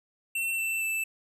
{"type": "tone with pitch steps", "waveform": "square", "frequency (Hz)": [2703, 2673, 2644], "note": ["E7", "E7", "E7"], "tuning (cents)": [43, 23, 5], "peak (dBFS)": -28, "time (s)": [0.35, 1.04], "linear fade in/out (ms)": 5, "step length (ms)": 230, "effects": []}